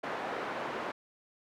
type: band-pass noise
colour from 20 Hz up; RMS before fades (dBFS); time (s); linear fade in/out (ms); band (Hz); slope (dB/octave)
pink; -37; 0.03-0.92; 10; 400 to 1600; 12
effects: none